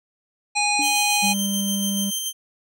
harmonic tone, 826 Hz, G#5, 10 cents flat, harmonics 1 / 3 / 5 / 7 / 9 / 10, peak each -23 / -22 / -26 / -31 / -31 / -31 dBFS, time 0.55-1.34 s, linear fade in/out 20 ms
sine tone with exponential decay, 290 Hz, D4, 22 cents flat, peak -25 dBFS, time 0.79-1.08 s, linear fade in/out 2 ms, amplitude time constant 63 ms
15% pulse tone with tremolo, 3136 Hz, G7, in tune, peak -16 dBFS, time 0.81-2.33 s, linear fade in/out 50 ms, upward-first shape square, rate 6.9 Hz, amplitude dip 30%
triangle tone, 197.9 Hz, G3, 17 cents sharp, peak -21 dBFS, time 1.22-2.11 s, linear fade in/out 20 ms
effects none

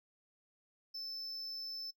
triangle tone, 5274 Hz, E8, in tune, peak -40 dBFS, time 0.94-1.91 s, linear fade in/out 10 ms, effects noise-tail reverb RT60 0.1 s tail -20 dB re dry

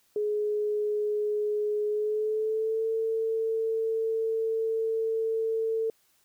sine tone with pitch glide, 419.8 to 447.3 Hz, G#4 to A4, +19 to +28 cents, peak -25 dBFS, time 0.16-5.9 s, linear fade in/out 2 ms, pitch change +109 cents, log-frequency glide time 1.88-2.86 s, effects white hiss -67 dBFS RMS until 6.24 s

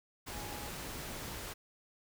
sine tone in noise, 830.6 Hz, G#5, in tune, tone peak -49 dBFS, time 0.31-0.7 s, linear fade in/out 20 ms, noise pink, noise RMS -43 dBFS, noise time 0.26-1.54 s, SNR -9 dB, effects none

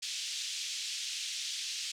pink band-pass noise, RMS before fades -38 dBFS, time 0.02-1.92 s, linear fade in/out 10 ms, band 2900 to 7100 Hz, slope 24 dB/octave, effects none

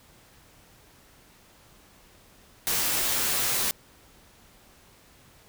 white noise with comb filter, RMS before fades -26 dBFS, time 2.67-3.71 s, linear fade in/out 0 ms, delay 12 ms, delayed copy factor -0.5, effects pink hiss -56 dBFS RMS until 5.48 s

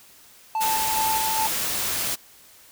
triangle tone with tremolo, 880 Hz, A5, in tune, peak -20 dBFS, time 0.55-1.47 s, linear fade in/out 2 ms, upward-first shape square, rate 2.4 Hz, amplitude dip 30%
white noise, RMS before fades -26 dBFS, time 0.6-2.16 s, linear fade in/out 20 ms
effects white hiss -51 dBFS RMS until 2.71 s

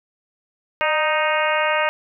harmonic tone with a mistuned harmonic, 311.1 Hz, D#4, in tune, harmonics 2 / 3 / 4 / 5 / 6 / 7 / 8 / 9, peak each -22 / -24 / -25 / -26 / -27 / -27 / -28 / -29 dBFS, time 0.81-1.89 s, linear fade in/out 0 ms, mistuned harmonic 2, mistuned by -43 cents, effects none

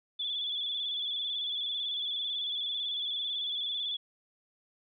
sine tone with vibrato, 3433 Hz, A7, 43 cents flat, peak -31 dBFS, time 0.19-3.97 s, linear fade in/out 10 ms, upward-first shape square, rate 18 Hz, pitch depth 36 cents each way, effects none

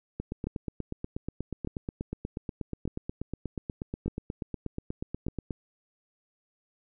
two click trains, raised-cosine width 3 ms, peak -20 / -19 dBFS, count 45 / 5, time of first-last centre 0.2-5.508 / 0.47-5.283 s, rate 8.29 / 0.831 Hz, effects none

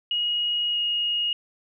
sine tone with pitch glide, 2888 to 2870 Hz, F#7 to F7, -43 to +47 cents, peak -22 dBFS, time 0.11-1.33 s, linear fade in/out 2 ms, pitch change -10 cents, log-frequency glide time 0.72-0.77 s, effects none

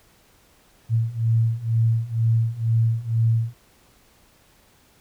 sine beating tone pair, 112.7 / 114.8 Hz, A2 / A#2, +42 / -26 cents, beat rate 2.1 Hz, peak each -22 / -20 dBFS, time 0.89-3.54 s, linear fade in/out 50 ms, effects pink hiss -57 dBFS RMS until 5 s

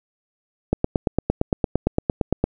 click train, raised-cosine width 2 ms, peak -4 dBFS, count 16, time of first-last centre 0.73-2.44 s, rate 8.77 Hz, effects none

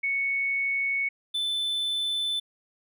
sine / triangle tone pair in turn, 2217 / 3519 Hz, C#7 / A7, 0 / 0 cents, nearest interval minor sixth, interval 800 cents, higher second, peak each -24 dBFS, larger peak neither, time 0.03-1.09 / 1.34-2.4 s, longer neither, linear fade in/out 10 ms, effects none

